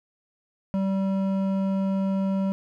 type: tone with hard clipping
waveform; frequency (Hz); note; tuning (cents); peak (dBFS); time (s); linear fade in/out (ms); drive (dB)
sine; 193.4; G3; -23; -24; 0.74-2.52; 0; 10
effects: none